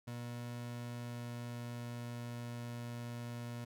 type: tone with pitch glide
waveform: 30% pulse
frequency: 120.1 to 119.34 Hz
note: B2 to A#2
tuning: -48 to +41 cents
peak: -39 dBFS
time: 0.07-3.65 s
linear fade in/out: 10 ms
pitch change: -11 cents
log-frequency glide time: 0.43-2.98 s
effects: none